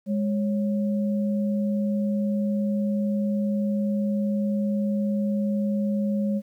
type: tone pair together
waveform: sine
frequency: 205.4 / 549 Hz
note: G#3 / C#5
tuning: -19 / -17 cents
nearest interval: octave + perfect fourth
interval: 1702 cents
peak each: -22 / -32 dBFS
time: 0.06-6.42 s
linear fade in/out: 50 ms
effects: 10-bit